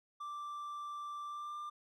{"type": "tone with pitch glide", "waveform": "triangle", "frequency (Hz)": [1174.7, 1191.8], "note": ["D6", "D6"], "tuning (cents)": [0, 25], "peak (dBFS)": -39, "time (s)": [0.2, 1.7], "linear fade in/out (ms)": 10, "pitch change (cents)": 25, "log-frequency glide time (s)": [1.26, 1.58], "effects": []}